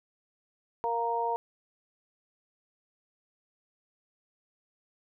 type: harmonic tone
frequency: 233.1 Hz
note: A#3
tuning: in tune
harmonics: 2 / 3 / 4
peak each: -33 / -34 / -29 dBFS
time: 0.84-1.36 s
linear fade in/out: 0 ms
effects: none